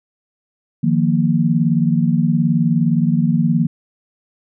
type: chord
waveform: sine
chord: Eb suspended second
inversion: none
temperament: equal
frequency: 155.56 / 174.61 / 233.1 Hz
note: Eb3 / F3 / Bb3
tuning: 0 / 0 / 0 cents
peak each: -17 dBFS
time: 0.83-3.67 s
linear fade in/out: 10 ms
effects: none